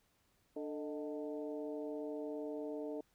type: harmonic tone with a mistuned harmonic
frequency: 148.1 Hz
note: D3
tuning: 15 cents sharp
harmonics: 2 / 3 / 4 / 5 / 6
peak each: -43 / -43 / -46 / -59 / -58 dBFS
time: 0.56-3.01 s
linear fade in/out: 5 ms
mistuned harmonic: 4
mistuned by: +74 cents
effects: pink hiss -75 dBFS RMS until 3.14 s